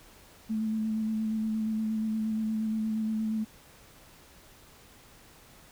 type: tone with vibrato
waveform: sine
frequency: 218.8 Hz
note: A3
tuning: 9 cents flat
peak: -27 dBFS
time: 0.49-3.45 s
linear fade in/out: 20 ms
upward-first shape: square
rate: 8.5 Hz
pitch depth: 15 cents each way
effects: pink hiss -55 dBFS RMS until 5.71 s